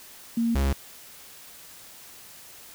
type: tone pair in turn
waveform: sine / 45% pulse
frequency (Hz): 231.5 / 68.37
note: A#3 / C#2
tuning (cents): -12 / -23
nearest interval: octave + major sixth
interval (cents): 2111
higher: first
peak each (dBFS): -21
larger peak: neither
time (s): 0.37-0.55 / 0.55-0.73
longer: neither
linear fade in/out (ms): 5
effects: white hiss -47 dBFS RMS until 2.74 s